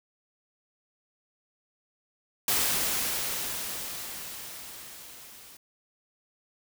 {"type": "noise with level ramp", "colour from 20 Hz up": "white", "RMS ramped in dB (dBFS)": [-25, -50], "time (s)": [2.48, 5.57], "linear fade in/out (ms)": 2, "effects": []}